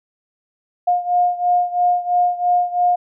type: beating tone pair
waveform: sine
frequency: 711 / 714 Hz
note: F5 / F5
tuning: +31 / +38 cents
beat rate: 3 Hz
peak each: -16 / -19 dBFS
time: 0.87-2.96 s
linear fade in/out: 10 ms
effects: none